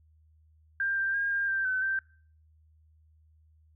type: tone with pitch steps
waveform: sine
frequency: 1591 / 1579 / 1618 / 1604 / 1573 / 1520 / 1564 Hz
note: G6 / G6 / G#6 / G6 / G6 / F#6 / G6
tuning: +25 / +12 / -46 / +39 / +6 / +46 / -4 cents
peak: -26 dBFS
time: 0.8-1.99 s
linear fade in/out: 2 ms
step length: 170 ms
effects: noise-tail reverb RT60 0.5 s tail -24 dB re dry + added 78 Hz sine -59 dBFS peak until 3.75 s